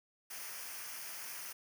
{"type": "noise with comb filter", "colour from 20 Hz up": "white", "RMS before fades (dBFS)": -45, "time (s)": [0.3, 1.53], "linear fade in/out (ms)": 10, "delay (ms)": 0.26, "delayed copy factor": -0.65, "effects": []}